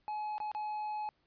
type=tone with dropouts; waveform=triangle; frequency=848 Hz; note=G#5; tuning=36 cents sharp; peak=-33 dBFS; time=0.08-1.09 s; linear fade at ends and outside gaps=0 ms; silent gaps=0.381-0.402 / 0.516-0.549 s; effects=pink hiss -75 dBFS RMS until 1.26 s + resampled to 11025 Hz